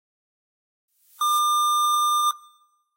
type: noise with exponential growth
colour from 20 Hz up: violet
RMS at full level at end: -31 dBFS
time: 0.88-1.39 s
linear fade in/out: 5 ms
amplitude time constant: 110 ms
type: tone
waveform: square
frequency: 1200 Hz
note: D6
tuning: 37 cents sharp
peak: -20 dBFS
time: 1.21-2.31 s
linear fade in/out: 2 ms
effects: noise-tail reverb RT60 1.0 s tail -21 dB re dry + AAC 48 kbps